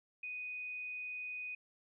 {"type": "tone", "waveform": "sine", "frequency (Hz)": 2489, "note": "D#7", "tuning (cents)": 0, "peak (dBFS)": -40, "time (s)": [0.23, 1.55], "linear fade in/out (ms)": 5, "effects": []}